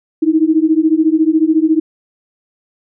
sine beating tone pair, 310 / 324 Hz, D#4 / E4, -6 / -30 cents, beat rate 14 Hz, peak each -12 dBFS, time 0.22-1.8 s, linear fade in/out 10 ms, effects none

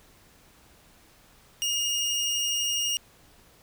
25% pulse tone, 2848 Hz, F7, 33 cents sharp, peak -21 dBFS, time 1.62-2.97 s, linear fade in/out 0 ms, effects pink hiss -57 dBFS RMS until 3.62 s

